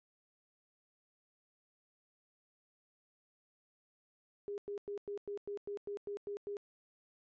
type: tone bursts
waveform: sine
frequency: 406.7 Hz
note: G#4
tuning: 36 cents flat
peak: -38 dBFS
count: 11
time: 4.48-6.569 s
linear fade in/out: 0 ms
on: 99 ms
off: 100 ms
effects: resampled to 16000 Hz